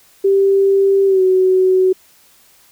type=tone with pitch glide; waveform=sine; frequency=392 to 373.4 Hz; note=G4 to F#4; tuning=0 to +16 cents; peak=-9 dBFS; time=0.24-1.93 s; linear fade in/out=10 ms; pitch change=-84 cents; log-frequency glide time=1.06-1.22 s; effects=white hiss -50 dBFS RMS until 2.71 s